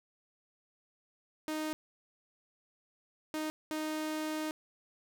sawtooth tone bursts at uneven times, 310 Hz, D#4, 6 cents flat, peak -30 dBFS, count 3, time 1.48-1.73 / 3.34-3.5 / 3.71-4.51 s, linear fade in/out 0 ms, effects none

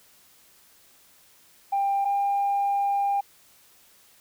sine tone pair in turn, 794 / 800.9 Hz, G5 / G5, +22 / +37 cents, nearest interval unison, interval 15 cents, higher second, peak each -20 dBFS, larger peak neither, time 1.72-2.05 / 2.05-3.21 s, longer second, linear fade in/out 10 ms, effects tanh soft clip ceiling -18 dBFS + white hiss -57 dBFS RMS until 4.2 s

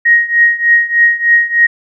sine tone with tremolo, 1878 Hz, A#6, 12 cents sharp, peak -3 dBFS, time 0.05-1.67 s, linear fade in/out 10 ms, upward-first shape triangle, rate 3.3 Hz, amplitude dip 90%, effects none

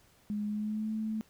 sine tone with pitch glide, 208.6 to 218.2 Hz, G#3 to A3, +8 to -14 cents, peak -31 dBFS, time 0.3-1.21 s, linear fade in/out 0 ms, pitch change +78 cents, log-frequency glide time 0.46-0.92 s, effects pink hiss -64 dBFS RMS until 1.29 s

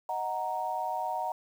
sine chord, D# minor, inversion none, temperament equal, 622.3 / 740 / 932.3 Hz, D#5 / F#5 / A#5, 0 / 0 / 0 cents, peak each -38 / -33 / -33 dBFS, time 0.09-1.32 s, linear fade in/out 2 ms, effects 9-bit

